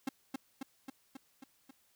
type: tone with echo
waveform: 45% pulse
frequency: 267.7 Hz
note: C4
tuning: 40 cents sharp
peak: -32 dBFS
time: 0.07-0.09 s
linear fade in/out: 5 ms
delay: 270 ms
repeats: 6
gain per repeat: -3 dB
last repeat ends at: 1.71 s
effects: white hiss -71 dBFS RMS until 1.95 s